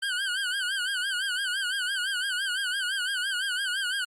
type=tone with vibrato; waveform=25% pulse; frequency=1527 Hz; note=G6; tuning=46 cents flat; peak=-23 dBFS; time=0.02-4.05 s; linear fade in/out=10 ms; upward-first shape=sine; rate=5.9 Hz; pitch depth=110 cents each way; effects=low-pass 10000 Hz 12 dB/octave + Opus 48 kbps